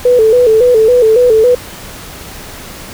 sine tone with vibrato, 466.2 Hz, A#4, in tune, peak -4 dBFS, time 0.05-1.55 s, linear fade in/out 5 ms, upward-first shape square, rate 3.6 Hz, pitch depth 100 cents each way, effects pink hiss -29 dBFS RMS until 2.93 s

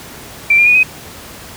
sine tone with pitch steps, 2349 / 2404 / 2460 / 2518 Hz, D7 / D7 / D#7 / D#7, 0 / +40 / -20 / +20 cents, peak -6 dBFS, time 0.5-0.832 s, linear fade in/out 5 ms, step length 83 ms, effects pink hiss -33 dBFS RMS until 1.56 s + high-pass 60 Hz 12 dB/octave

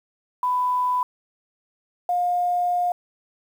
sine tone pair in turn, 996 / 710.7 Hz, B5 / F5, +14 / +30 cents, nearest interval tritone, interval 584 cents, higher first, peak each -19 / -19 dBFS, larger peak neither, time 0.43-1.03 / 2.09-2.92 s, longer second, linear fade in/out 2 ms, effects 8-bit

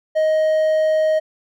triangle tone, 626 Hz, D#5, 10 cents sharp, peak -12 dBFS, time 0.15-1.2 s, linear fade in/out 20 ms, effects none

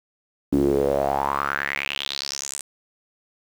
sawtooth tone with band-pass filter sweep, 69.7 Hz, C#2, 10 cents sharp, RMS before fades -24 dBFS, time 0.52-2.62 s, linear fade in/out 10 ms, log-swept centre 280 to 8800 Hz, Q 5.7, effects 7-bit

